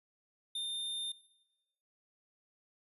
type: tone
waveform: square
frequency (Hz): 3618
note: A7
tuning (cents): +48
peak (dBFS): -36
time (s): 0.55-1.12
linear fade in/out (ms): 5
effects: noise-tail reverb RT60 1.0 s tail -19 dB re dry + resampled to 32000 Hz